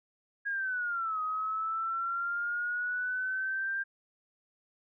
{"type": "linear two-way sweep", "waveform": "sine", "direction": "down then up", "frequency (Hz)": [1647, 1254, 1592], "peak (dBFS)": -30, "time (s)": [0.45, 3.84], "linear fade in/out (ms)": 20, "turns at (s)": 1.21, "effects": []}